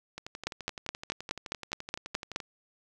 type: two click trains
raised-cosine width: 0.2 ms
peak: -22 / -13 dBFS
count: 27 / 10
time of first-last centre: 0.18-2.402 / 0.47-2.361 s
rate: 11.7 / 4.76 Hz
effects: none